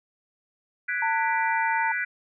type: chord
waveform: sine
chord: G# half-diminished seventh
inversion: third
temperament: equal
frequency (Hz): 1480 / 1661.2 / 1975.5 / 2349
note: F#6 / G#6 / B6 / D7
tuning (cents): 0 / 0 / 0 / 0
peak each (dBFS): -29 / -33 / -29 / -34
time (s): 0.88-2.05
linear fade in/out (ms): 10
type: tone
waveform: sine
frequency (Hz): 901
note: A5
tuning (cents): +41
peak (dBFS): -24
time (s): 1.02-1.92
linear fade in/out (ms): 5
effects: none